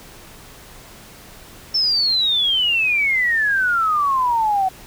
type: exponential sweep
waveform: sine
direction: down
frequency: 5380 to 742 Hz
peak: -15 dBFS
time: 1.74-4.69 s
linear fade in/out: 10 ms
effects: pink hiss -42 dBFS RMS until 4.86 s